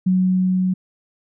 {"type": "tone with level ramp", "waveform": "sine", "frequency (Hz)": 185, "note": "F#3", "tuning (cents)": 0, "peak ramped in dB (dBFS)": [-13, -16], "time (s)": [0.06, 0.74], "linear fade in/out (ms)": 10, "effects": []}